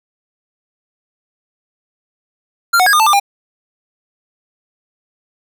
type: tone with pitch steps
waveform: square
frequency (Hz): 1386 / 736 / 1644 / 1215 / 882 / 1194 / 803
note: F6 / F#5 / G#6 / D#6 / A5 / D6 / G5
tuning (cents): -14 / -9 / -18 / -42 / +4 / +28 / +41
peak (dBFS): -9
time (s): 2.73-3.199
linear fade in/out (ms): 10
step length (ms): 67
effects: none